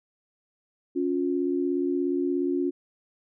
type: tone pair together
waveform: sine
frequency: 278.6 / 355.5 Hz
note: C#4 / F4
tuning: +9 / +31 cents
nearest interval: major third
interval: 422 cents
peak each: -26 dBFS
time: 0.95-2.71 s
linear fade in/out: 20 ms
effects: none